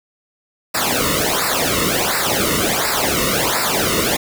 pink noise with flanger, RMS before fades -18 dBFS, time 0.74-4.17 s, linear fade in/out 10 ms, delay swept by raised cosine 0.31 to 1.26 ms, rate 1.4 Hz, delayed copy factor -0.95, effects none

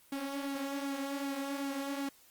sawtooth tone with flanger, 277.2 Hz, C#4, in tune, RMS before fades -37 dBFS, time 0.12-2.09 s, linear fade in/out 5 ms, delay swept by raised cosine 1.6 to 6.8 ms, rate 2.6 Hz, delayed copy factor -0.5, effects white hiss -62 dBFS RMS until 2.3 s + Opus 24 kbps

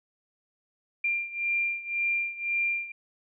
sine beating tone pair, 2384 / 2385.9 Hz, D7 / D7, +25 / +27 cents, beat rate 1.9 Hz, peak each -28 / -31 dBFS, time 1.04-2.92 s, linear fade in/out 5 ms, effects none

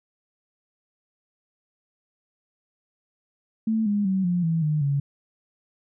sine tone with pitch steps, 221.2 / 205.2 / 190.35 / 176.58 / 163.81 / 151.96 / 140.97 Hz, A3 / G#3 / F#3 / F3 / E3 / D#3 / C#3, +9 / -21 / +49 / +19 / -11 / -41 / +29 cents, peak -20 dBFS, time 3.67-5 s, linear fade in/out 5 ms, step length 190 ms, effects none

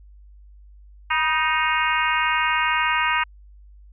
harmonic tone with a mistuned harmonic, 311.1 Hz, D#4, in tune, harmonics 3 / 4 / 5 / 6 / 7 / 8 / 9, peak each -24 / -25 / -26 / -27 / -27 / -28 / -29 dBFS, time 1.1-3.24 s, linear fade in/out 10 ms, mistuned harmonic 3, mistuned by +52 cents, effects added 50 Hz sine -44 dBFS peak until 3.92 s

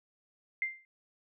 sine tone with exponential decay, 2093 Hz, C7, in tune, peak -26 dBFS, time 0.62-0.85 s, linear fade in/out 1 ms, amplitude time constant 50 ms, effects none

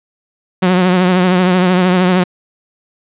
sawtooth tone with vibrato, 182.3 Hz, F#3, 25 cents flat, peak -5 dBFS, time 0.62-2.24 s, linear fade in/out 10 ms, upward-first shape triangle, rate 13 Hz, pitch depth 58 cents each way, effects resampled to 8000 Hz + 7-bit

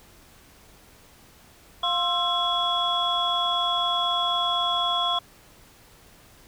sine tone cluster, 700 / 1056 / 1338 / 3364 Hz, F5 / C6 / E6 / G#7, +4 / +16 / +25 / +22 cents, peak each -28 / -26 / -32 / -24 dBFS, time 1.83-5.19 s, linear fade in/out 5 ms, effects tanh soft clip ceiling -13 dBFS + pink hiss -53 dBFS RMS until 6.47 s

